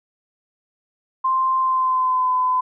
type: tone with pitch glide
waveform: sine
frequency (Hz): 1046.5 to 1012.6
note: C6 to B5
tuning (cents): 0 to +43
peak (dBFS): -16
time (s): 1.24-2.61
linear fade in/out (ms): 10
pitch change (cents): -57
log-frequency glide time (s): 1.58-2.33
effects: none